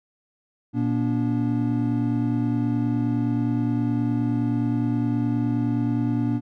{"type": "tone cluster", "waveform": "triangle", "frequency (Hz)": [118.2, 239.8, 289.4], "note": ["A#2", "A#3", "D4"], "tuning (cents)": [24, 49, -25], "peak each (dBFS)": -23, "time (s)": [0.73, 6.41], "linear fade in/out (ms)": 50, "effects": []}